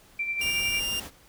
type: tone with tremolo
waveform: sine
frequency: 2349 Hz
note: D7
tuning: in tune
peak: -25 dBFS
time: 0.19-0.8 s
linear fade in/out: 5 ms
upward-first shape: sine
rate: 11 Hz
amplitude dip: 50%
type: noise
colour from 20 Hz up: pink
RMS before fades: -40 dBFS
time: 0.38-1.11 s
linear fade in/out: 50 ms
type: tone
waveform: sawtooth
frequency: 2800 Hz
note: F7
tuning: 4 cents sharp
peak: -24 dBFS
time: 0.41-1 s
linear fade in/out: 5 ms
effects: pink hiss -56 dBFS RMS until 1.28 s